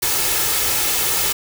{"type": "noise with comb filter", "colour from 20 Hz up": "white", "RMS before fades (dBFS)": -19, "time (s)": [0.02, 1.33], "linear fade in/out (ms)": 10, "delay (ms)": 2.3, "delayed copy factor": 0.5, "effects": []}